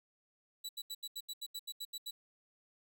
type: tone bursts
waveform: sawtooth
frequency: 3937 Hz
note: B7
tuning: 6 cents flat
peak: -37 dBFS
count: 12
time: 0.64-2.11 s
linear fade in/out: 10 ms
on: 51 ms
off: 78 ms
effects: none